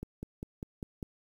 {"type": "click train", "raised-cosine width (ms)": 3, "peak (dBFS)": -25, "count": 6, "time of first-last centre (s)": [0.03, 1.028], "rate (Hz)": 5.01, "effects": ["9-bit"]}